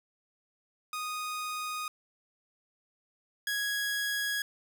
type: tone pair in turn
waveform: sawtooth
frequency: 1241 / 1661.3 Hz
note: D#6 / G#6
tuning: -5 / 0 cents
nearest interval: perfect fourth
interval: 505 cents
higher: second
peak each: -30 / -26 dBFS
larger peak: second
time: 0.93-1.88 / 3.47-4.42 s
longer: neither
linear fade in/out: 2 ms
effects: none